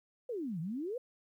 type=exponential two-way sweep; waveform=sine; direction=down then up; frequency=524 to 153.2 to 524 Hz; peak=-35 dBFS; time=0.29-0.98 s; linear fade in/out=5 ms; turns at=0.6 s; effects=12-bit

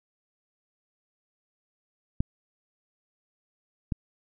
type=clicks; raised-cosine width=5 ms; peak=-12 / -15 dBFS; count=2; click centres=2.205 / 3.922 s; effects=none

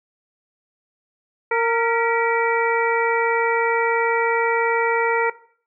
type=harmonic tone with a mistuned harmonic; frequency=461.5 Hz; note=A#4; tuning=17 cents flat; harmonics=1 / 2 / 3 / 4 / 5; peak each=-20 / -23 / -25 / -26 / -27 dBFS; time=1.51-5.3 s; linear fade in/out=5 ms; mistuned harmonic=4; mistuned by=+76 cents; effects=noise-tail reverb RT60 0.5 s tail -17 dB re dry

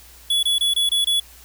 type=tone bursts; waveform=square; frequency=3400 Hz; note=G#7; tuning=40 cents sharp; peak=-17 dBFS; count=6; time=0.3-1.2 s; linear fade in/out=5 ms; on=130 ms; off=24 ms; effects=added 60 Hz sine -48 dBFS peak until 1.44 s + white hiss -47 dBFS RMS until 1.44 s

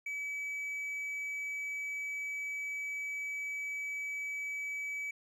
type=tone; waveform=triangle; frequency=2288 Hz; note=D7; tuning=46 cents flat; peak=-34 dBFS; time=0.06-5.11 s; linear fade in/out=5 ms; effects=none

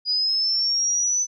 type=linear sweep; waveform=sine; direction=up; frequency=4900 to 6060 Hz; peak=-19 dBFS; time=0.05-1.27 s; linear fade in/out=50 ms; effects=none

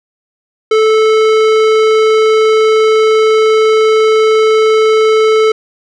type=tone with tanh clipping; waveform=sine; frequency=437.1 Hz; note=A4; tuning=11 cents flat; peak=-8 dBFS; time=0.71-5.52 s; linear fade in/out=5 ms; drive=18 dB; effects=none

